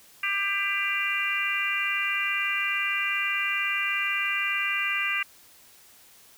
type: harmonic tone with a mistuned harmonic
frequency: 396.1 Hz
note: G4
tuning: 18 cents sharp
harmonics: 3 / 4 / 5 / 6 / 7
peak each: -34 / -33 / -30 / -29 / -30 dBFS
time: 0.23-5.23 s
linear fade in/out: 5 ms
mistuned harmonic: 5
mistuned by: +16 cents
effects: white hiss -54 dBFS RMS until 6.37 s